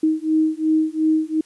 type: beating tone pair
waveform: sine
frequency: 313 / 315.8 Hz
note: D#4 / D#4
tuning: +10 / +26 cents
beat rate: 2.8 Hz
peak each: -19 dBFS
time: 0.03-1.41 s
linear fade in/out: 5 ms
effects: white hiss -55 dBFS RMS until 1.45 s + resampled to 24000 Hz